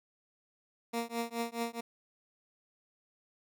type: tone with tremolo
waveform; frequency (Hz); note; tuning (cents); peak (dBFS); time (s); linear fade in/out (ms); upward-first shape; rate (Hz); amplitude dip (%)
15% pulse; 233.1; A#3; 0; -24; 0.93-1.81; 10; triangle; 4.7; 100
effects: none